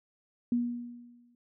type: tone with exponential decay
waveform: sine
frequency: 240.3 Hz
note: B3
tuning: 47 cents flat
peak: -23 dBFS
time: 0.52-1.35 s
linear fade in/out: 2 ms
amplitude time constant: 180 ms
effects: none